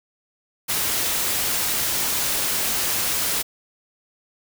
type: noise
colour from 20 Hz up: white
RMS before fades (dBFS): -23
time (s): 0.68-3.43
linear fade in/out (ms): 20
effects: none